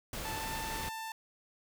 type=noise; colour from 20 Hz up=pink; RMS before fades=-40 dBFS; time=0.13-0.89 s; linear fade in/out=2 ms
type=tone with pitch glide; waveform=sawtooth; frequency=880 to 889.2 Hz; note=A5 to A5; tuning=0 to +18 cents; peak=-35 dBFS; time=0.25-1.12 s; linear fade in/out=2 ms; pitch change=+18 cents; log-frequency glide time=0.36-0.47 s
effects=none